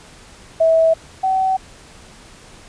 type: tone pair in turn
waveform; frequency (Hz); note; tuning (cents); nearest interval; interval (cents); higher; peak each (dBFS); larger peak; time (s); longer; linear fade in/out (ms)
sine; 650 / 759.8; E5 / F#5; -24 / +46; minor third; 270; second; -10 / -14; first; 0.6-0.94 / 1.23-1.57; neither; 10
effects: pink hiss -43 dBFS RMS until 2.68 s + resampled to 22050 Hz